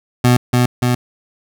25% pulse tone with echo, 123.47 Hz, B2, in tune, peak -5 dBFS, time 0.24-0.37 s, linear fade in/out 5 ms, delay 290 ms, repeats 2, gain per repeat -2 dB, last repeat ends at 0.95 s, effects none

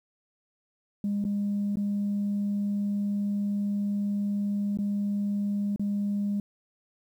sine tone with dropouts, 203.2 Hz, G#3, 38 cents flat, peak -24 dBFS, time 1.04-6.4 s, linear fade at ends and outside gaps 2 ms, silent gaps 1.242-1.25 / 1.757-1.77 / 4.773-4.787 / 5.761-5.795 s, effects tanh soft clip ceiling -22 dBFS + 10-bit

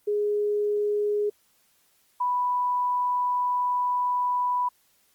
sine tone pair in turn, 415.3 / 987.8 Hz, G#4 / B5, 0 / 0 cents, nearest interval octave + minor third, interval 1500 cents, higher second, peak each -22 dBFS, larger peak neither, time 0.07-1.3 / 2.2-4.69 s, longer second, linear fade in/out 10 ms, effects white hiss -65 dBFS RMS until 5.14 s + Opus 32 kbps

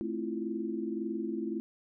sine chord, F major seventh, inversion first, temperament just, 218.3 / 261.9 / 327.4 / 349.2 Hz, A3 / C4 / E4 / F4, -13 / +2 / -12 / 0 cents, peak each -37 / -40 / -36 / -38 dBFS, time 0.01-1.6 s, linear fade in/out 0 ms, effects none

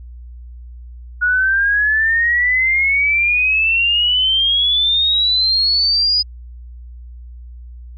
sine exponential sweep, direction up, 1451 to 4978 Hz, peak -12 dBFS, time 1.21-6.23 s, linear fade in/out 20 ms, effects added 60 Hz sine -32 dBFS peak until 7.97 s + Opus 48 kbps

